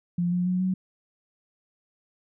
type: tone with pitch steps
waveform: sine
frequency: 174.61 / 178.38 / 182.24 / 186.17 Hz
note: F3 / F3 / F#3 / F#3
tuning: 0 / +37 / -26 / +11 cents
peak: -22 dBFS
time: 0.18-0.74 s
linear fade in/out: 5 ms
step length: 140 ms
effects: none